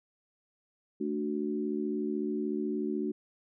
sine chord, D major, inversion second, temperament equal, 220 / 293.7 / 370 Hz, A3 / D4 / F#4, 0 / 0 / 0 cents, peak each -34 dBFS, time 1-3.12 s, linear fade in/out 10 ms, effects none

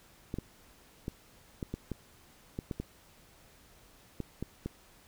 clicks, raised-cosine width 3 ms, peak -22 dBFS, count 12, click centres 0.341 / 0.386 / 1.081 / 1.628 / 1.74 / 1.917 / 2.589 / 2.712 / 2.8 / 4.203 / 4.426 / 4.66 s, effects pink hiss -60 dBFS RMS until 5.07 s

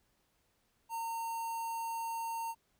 square tone with notch filter, 915 Hz, A#5, 32 cents flat, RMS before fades -38 dBFS, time 0.89-2.55 s, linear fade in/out 50 ms, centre 3700 Hz, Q 0.74, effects pink hiss -75 dBFS RMS until 2.79 s

